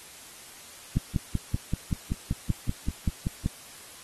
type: click train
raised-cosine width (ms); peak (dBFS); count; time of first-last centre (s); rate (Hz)
5; -13; 14; 0.97-3.46; 5.22
effects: white hiss -47 dBFS RMS until 4.03 s + AAC 32 kbps